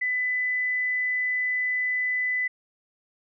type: tone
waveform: sine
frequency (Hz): 2000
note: B6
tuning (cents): +21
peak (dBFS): -23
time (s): 0.01-2.48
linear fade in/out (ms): 10
effects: none